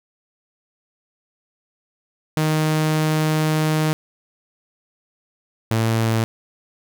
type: tone pair in turn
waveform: sawtooth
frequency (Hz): 155.56 / 112.8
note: D#3 / A2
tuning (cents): 0 / +44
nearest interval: tritone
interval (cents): 556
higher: first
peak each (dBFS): -13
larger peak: neither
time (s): 2.37-3.93 / 5.71-6.24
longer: first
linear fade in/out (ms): 0
effects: none